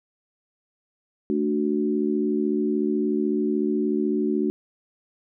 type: chord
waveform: sine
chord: D major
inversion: second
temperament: equal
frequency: 220 / 293.7 / 370 Hz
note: A3 / D4 / F#4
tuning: 0 / 0 / 0 cents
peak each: -25 dBFS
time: 1.3-4.5 s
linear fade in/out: 0 ms
effects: none